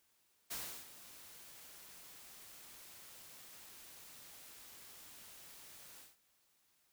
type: noise with ADSR envelope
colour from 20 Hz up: white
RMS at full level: -42 dBFS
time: 0.5-6.17 s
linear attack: 15 ms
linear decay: 340 ms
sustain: -14 dB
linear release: 180 ms
effects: white hiss -75 dBFS RMS until 6.92 s